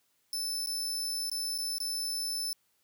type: tone with dropouts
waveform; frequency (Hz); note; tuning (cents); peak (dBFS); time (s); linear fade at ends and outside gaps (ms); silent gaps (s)
sawtooth; 5274; E8; 0; -29; 0.33-2.53; 1; 0.661-0.671 / 1.298-1.315 / 1.579-1.585 / 1.783-1.802
effects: white hiss -73 dBFS RMS until 2.83 s + high-pass 60 Hz 12 dB/octave